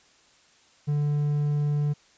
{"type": "tone", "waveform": "triangle", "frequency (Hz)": 146.9, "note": "D3", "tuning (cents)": 1, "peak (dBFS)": -20, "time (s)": [0.87, 1.94], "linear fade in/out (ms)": 20, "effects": ["white hiss -59 dBFS RMS until 2.17 s", "resampled to 16000 Hz"]}